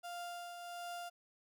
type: tone with tremolo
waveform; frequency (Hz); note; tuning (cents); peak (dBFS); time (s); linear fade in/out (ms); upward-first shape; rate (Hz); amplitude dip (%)
35% pulse; 698.5; F5; 0; -40; 0.03-1.1; 20; triangle; 1.4; 45
effects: none